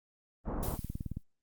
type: low-pass noise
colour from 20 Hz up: pink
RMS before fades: -36 dBFS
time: 0.44-0.78 s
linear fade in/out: 50 ms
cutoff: 1100 Hz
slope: 24 dB/octave
type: click train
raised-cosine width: 5 ms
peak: -25 dBFS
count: 11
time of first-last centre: 0.63-1.171 s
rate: 18.5 Hz
type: noise with exponential decay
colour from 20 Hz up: blue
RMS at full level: -39 dBFS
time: 0.63-1.23 s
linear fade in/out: 0 ms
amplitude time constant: 130 ms
effects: noise-tail reverb RT60 0.1 s tail -25 dB re dry + Opus 24 kbps